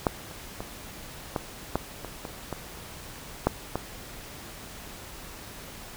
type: clicks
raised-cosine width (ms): 1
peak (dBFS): -7 / -28 / -20 / -12 / -10 / -21 / -21 / -17 / -6 / -13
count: 10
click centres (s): 0.068 / 0.312 / 0.605 / 1.362 / 1.756 / 2.047 / 2.252 / 2.527 / 3.47 / 3.756
effects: pink hiss -43 dBFS RMS until 5.96 s